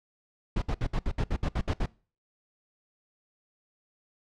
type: noise bursts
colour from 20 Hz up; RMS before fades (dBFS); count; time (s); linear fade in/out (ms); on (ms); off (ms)
brown; -27; 11; 0.56-1.86; 5; 60; 64
effects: noise-tail reverb RT60 0.4 s tail -23 dB re dry + low-pass 5000 Hz 12 dB/octave